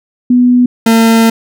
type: tone pair in turn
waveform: sine / 40% pulse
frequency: 246.9 / 226.6 Hz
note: B3 / A#3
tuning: 0 / -49 cents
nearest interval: minor second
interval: 149 cents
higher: first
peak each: -4 dBFS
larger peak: neither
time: 0.3-0.66 / 0.86-1.3 s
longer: second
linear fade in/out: 5 ms
effects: none